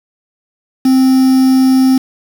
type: tone with quantisation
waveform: triangle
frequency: 261.6 Hz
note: C4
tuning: in tune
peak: -4 dBFS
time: 0.85-1.98 s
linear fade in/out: 5 ms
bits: 4
effects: none